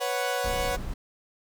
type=chord; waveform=sawtooth; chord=B suspended second; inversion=none; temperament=equal; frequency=493.9 / 554.4 / 740 Hz; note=B4 / C#5 / F#5; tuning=0 / 0 / 0 cents; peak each=-27 dBFS; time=0-0.77 s; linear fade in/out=20 ms
type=noise; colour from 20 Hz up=brown; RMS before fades=-33 dBFS; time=0.44-0.94 s; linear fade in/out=5 ms
effects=none